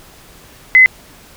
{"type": "tone", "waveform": "sine", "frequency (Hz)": 2037, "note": "C7", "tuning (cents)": -47, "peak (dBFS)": -3, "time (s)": [0.75, 0.86], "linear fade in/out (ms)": 0, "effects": ["pink hiss -42 dBFS RMS until 1.36 s"]}